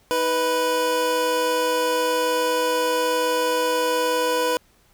25% pulse tone pair together, 316.3 / 493.9 Hz, D#4 / B4, +29 / 0 cents, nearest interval minor sixth, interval 771 cents, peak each -26 / -16 dBFS, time 0.11-4.57 s, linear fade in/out 0 ms, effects pink hiss -59 dBFS RMS until 4.93 s

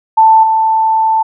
sine tone with level steps, 885 Hz, A5, 10 cents sharp, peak -3 / -8 dBFS, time 0.17-1.23 s, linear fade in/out 10 ms, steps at 0.43 s, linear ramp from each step 5 ms, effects none

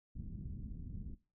pink low-pass noise, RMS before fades -45 dBFS, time 0.15-1.15 s, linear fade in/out 10 ms, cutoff 220 Hz, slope 24 dB/octave, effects noise-tail reverb RT60 0.3 s tail -17 dB re dry

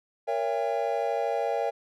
triangle chord, A# diminished seventh, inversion none, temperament just, 466.2 / 559.4 / 671.3 / 805.5 Hz, A#4 / C#5 / E5 / G5, 0 / +16 / +31 / +47 cents, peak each -29 dBFS, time 0.27-1.71 s, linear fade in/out 20 ms, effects none

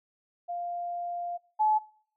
sine tone pair in turn, 698.5 / 858.6 Hz, F5 / A5, 0 / -43 cents, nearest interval major third, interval 357 cents, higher second, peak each -31 / -21 dBFS, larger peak second, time 0.48-1.38 / 1.59-1.79 s, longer first, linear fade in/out 20 ms, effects noise-tail reverb RT60 0.6 s tail -24 dB re dry

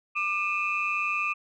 sine tone cluster, 1191 / 2445 / 2636 Hz, D6 / D#7 / E7, +24 / -31 / -1 cents, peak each -29 dBFS, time 0.15-1.34 s, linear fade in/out 20 ms, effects tanh soft clip ceiling -17 dBFS

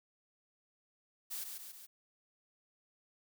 blue noise with echo, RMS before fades -41 dBFS, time 1.3-1.45 s, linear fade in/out 20 ms, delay 140 ms, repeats 3, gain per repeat -4 dB, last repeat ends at 1.87 s, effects none

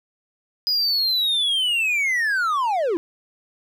triangle linear sweep, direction down, 4986 to 311.1 Hz, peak -17 dBFS, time 0.67-2.97 s, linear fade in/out 0 ms, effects none

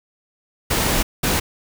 pink noise bursts at uneven times, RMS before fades -19 dBFS, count 2, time 0.7-1.03 / 1.23-1.4 s, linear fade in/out 10 ms, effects none

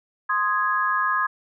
sine chord, Ab major, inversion first, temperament equal, 1046.5 / 1244.5 / 1661.2 Hz, C6 / Eb6 / Ab6, 0 / 0 / 0 cents, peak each -24 dBFS, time 0.29-1.27 s, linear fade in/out 10 ms, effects none

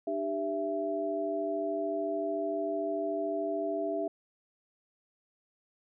sine tone cluster, 300.9 / 394.4 / 665 Hz, D4 / G4 / E5, +42 / +11 / +15 cents, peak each -36 / -35 / -32 dBFS, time 0.07-4.08 s, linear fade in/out 5 ms, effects none

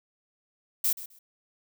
violet noise with echo, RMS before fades -25 dBFS, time 0.84-0.93 s, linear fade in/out 5 ms, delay 130 ms, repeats 2, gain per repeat -15 dB, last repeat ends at 1.19 s, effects none

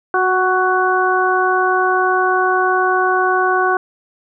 harmonic tone with a mistuned harmonic, 371.8 Hz, F#4, 8 cents sharp, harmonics 1 / 2 / 3 / 4, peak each -18 / -18 / -18 / -18 dBFS, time 0.14-3.77 s, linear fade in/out 2 ms, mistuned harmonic 1, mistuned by -15 cents, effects none

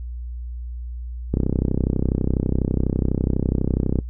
click train, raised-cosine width 3 ms, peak -7 dBFS, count 86, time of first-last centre 1.34-3.988 s, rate 32.1 Hz, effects noise-tail reverb RT60 0.1 s tail -20 dB re dry + added 60 Hz sine -28 dBFS peak until 4.09 s

